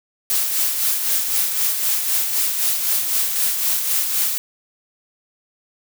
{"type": "noise with tremolo", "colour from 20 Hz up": "blue", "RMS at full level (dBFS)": -18, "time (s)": [0.3, 4.38], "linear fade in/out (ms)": 0, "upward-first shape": "sine", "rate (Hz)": 3.9, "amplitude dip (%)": 45, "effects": []}